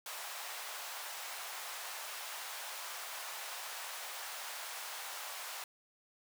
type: high-pass noise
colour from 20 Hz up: pink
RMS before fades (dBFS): -44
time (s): 0.06-5.64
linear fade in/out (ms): 2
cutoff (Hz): 690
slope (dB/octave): 24
effects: none